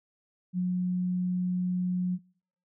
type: tone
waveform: sine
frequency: 180.9 Hz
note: F#3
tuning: 39 cents flat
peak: -25 dBFS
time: 0.53-2.19 s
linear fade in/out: 50 ms
effects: noise-tail reverb RT60 0.6 s tail -26 dB re dry